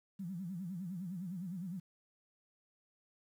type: tone with vibrato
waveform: sine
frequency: 180.9 Hz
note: F#3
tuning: 39 cents flat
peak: -39 dBFS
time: 0.19-1.8 s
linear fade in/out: 10 ms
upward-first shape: sine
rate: 9.8 Hz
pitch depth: 160 cents each way
effects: 11-bit